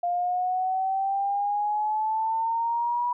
sine exponential sweep, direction up, 698.5 to 976 Hz, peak -23 dBFS, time 0.03-3.13 s, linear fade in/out 5 ms, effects none

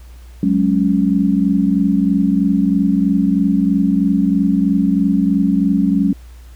sine chord, F# suspended second, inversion none, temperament just, 185 / 208.1 / 277.5 Hz, F#3 / G#3 / C#4, 0 / +4 / +2 cents, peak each -16 dBFS, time 0.43-6.13 s, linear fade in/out 2 ms, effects added 60 Hz sine -35 dBFS peak until 6.55 s + pink hiss -50 dBFS RMS until 6.55 s

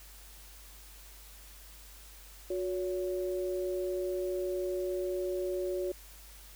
sine tone pair together, 363.9 / 565 Hz, F#4 / C#5, -29 / +33 cents, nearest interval minor sixth, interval 762 cents, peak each -32 / -36 dBFS, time 2.5-5.92 s, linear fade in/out 5 ms, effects added 50 Hz sine -52 dBFS peak until 6.55 s + white hiss -54 dBFS RMS until 6.55 s

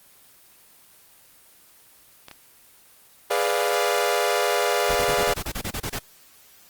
clicks, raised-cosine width 0.2 ms, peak -22 dBFS, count 2, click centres 2.284 / 2.313 s
sawtooth chord, G# diminished seventh, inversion none, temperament equal, 415.3 / 493.9 / 587.3 / 698.5 Hz, G#4 / B4 / D5 / F5, 0 / 0 / 0 / 0 cents, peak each -22 dBFS, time 3.3-5.34 s, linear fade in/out 10 ms
pink noise bursts, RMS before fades -29 dBFS, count 12, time 4.89-5.991 s, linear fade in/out 10 ms, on 67 ms, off 27 ms
effects white hiss -53 dBFS RMS until 6.69 s + Opus 24 kbps

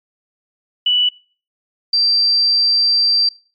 sine tone pair in turn, 2960 / 4699 Hz, F#7 / D8, 0 / 0 cents, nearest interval minor sixth, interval 800 cents, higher second, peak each -11 dBFS, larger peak neither, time 0.86-1.09 / 1.93-3.29 s, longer second, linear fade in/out 5 ms, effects noise-tail reverb RT60 0.4 s tail -23 dB re dry + MP3 64 kbps

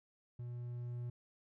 triangle tone with level ramp, 121.1 Hz, B2, 34 cents flat, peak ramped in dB -40 to -37 dBFS, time 0.39-1.1 s, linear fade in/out 5 ms, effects none

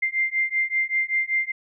sine beating tone pair, 2093 / 2098.2 Hz, C7 / C7, 0 / +4 cents, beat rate 5.2 Hz, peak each -24 dBFS, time 0.02-1.52 s, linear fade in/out 10 ms, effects none

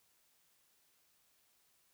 silence, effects white hiss -73 dBFS RMS until 1.93 s

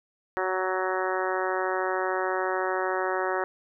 harmonic tone, 186.5 Hz, F#3, 14 cents sharp, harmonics 2 / 3 / 4 / 5 / 6 / 7 / 8 / 9 / 10, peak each -30 / -32 / -33 / -34 / -35 / -35 / -36 / -37 / -37 dBFS, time 0.37-3.44 s, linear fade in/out 0 ms, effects none

